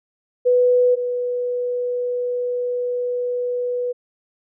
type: tone pair in turn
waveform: sine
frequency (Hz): 495 / 491.6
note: B4 / B4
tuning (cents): +4 / -8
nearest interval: unison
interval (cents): 12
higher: first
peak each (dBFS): -12 / -20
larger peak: first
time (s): 0.45-0.96 / 0.96-3.93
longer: second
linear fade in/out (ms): 20
effects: none